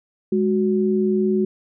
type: tone pair together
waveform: sine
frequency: 207.7 / 370.1 Hz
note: G#3 / F#4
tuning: 0 / 0 cents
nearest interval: minor seventh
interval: 1000 cents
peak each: -19 dBFS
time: 0.32-1.45 s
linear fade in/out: 5 ms
effects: none